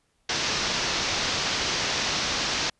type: low-pass noise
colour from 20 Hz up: white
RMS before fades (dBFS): -27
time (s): 0.29-2.7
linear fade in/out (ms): 5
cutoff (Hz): 6100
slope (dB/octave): 48
effects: pink hiss -70 dBFS RMS until 2.79 s + resampled to 24000 Hz